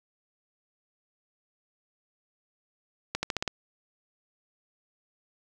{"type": "accelerating click train", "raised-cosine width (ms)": 0.2, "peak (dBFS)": -11, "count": 6, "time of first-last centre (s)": [3.15, 3.478], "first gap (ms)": 80, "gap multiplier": 0.9, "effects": []}